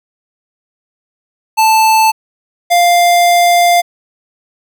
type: tone pair in turn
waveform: square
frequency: 880 / 698.5 Hz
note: A5 / F5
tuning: 0 / 0 cents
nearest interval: major third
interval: 400 cents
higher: first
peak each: -7 dBFS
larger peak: neither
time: 1.57-2.12 / 2.7-3.82 s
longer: second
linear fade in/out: 20 ms
effects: none